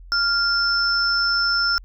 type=tone pair together; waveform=sine; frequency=1396.9 / 5306 Hz; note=F6 / E8; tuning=0 / +10 cents; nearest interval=octave + major seventh; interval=2310 cents; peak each=-20 dBFS; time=0.12-1.78 s; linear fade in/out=0 ms; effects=added 43 Hz sine -39 dBFS peak until 1.84 s